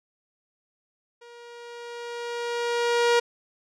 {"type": "tone with level ramp", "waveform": "sawtooth", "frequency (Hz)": 474.9, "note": "A#4", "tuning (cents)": 32, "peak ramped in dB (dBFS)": [-42, -13], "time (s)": [1.21, 3.2], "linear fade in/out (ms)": 10, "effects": ["low-pass 6000 Hz 12 dB/octave"]}